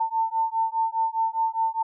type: beating tone pair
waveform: sine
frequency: 896 / 900.9 Hz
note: A5 / A5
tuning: +31 / +41 cents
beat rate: 4.9 Hz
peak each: -25 dBFS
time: 0-1.83 s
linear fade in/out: 10 ms
effects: none